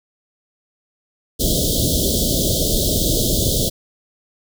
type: band-stop noise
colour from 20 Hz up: pink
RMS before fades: -18 dBFS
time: 1.39-3.7 s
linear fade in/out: 20 ms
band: 650 to 3200 Hz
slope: 96 dB/octave
effects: none